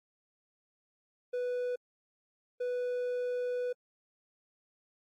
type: tone bursts at uneven times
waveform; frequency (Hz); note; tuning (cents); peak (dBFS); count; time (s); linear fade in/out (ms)
triangle; 493.9; B4; 0; -29; 2; 1.33-1.76 / 2.6-3.73; 10
effects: AAC 64 kbps